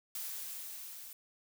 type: noise with level ramp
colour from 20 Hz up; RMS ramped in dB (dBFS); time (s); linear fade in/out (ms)
blue; -40 to -49; 0.15-1.13; 2
effects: none